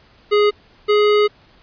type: tone pair in turn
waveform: square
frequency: 415.6 / 417.8 Hz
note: G#4 / G#4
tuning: +1 / +10 cents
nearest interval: unison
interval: 9 cents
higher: second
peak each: -12 dBFS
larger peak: neither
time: 0.31-0.51 / 0.88-1.28 s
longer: second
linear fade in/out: 20 ms
effects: pink hiss -51 dBFS RMS until 1.62 s + resampled to 11025 Hz